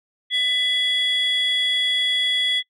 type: tone pair together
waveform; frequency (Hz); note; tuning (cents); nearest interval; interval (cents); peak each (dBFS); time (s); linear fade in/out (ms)
sine; 2000 / 3364; B6 / G#7; +21 / +22; major sixth; 901; -23 / -17; 0.3-2.63; 50
effects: noise-tail reverb RT60 0.1 s tail -24 dB re dry + tanh soft clip ceiling -14 dBFS